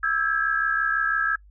sine tone cluster, 1315 / 1608 / 1674 Hz, E6 / G6 / G#6, -5 / +44 / +13 cents, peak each -25 dBFS, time 0.03-1.36 s, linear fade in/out 5 ms, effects noise-tail reverb RT60 0.1 s tail -25 dB re dry + added 50 Hz sine -48 dBFS peak until 1.5 s

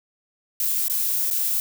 violet noise with dropouts, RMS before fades -23 dBFS, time 0.6-1.6 s, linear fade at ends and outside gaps 1 ms, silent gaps 0.882-0.898 / 1.302-1.31 s, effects none

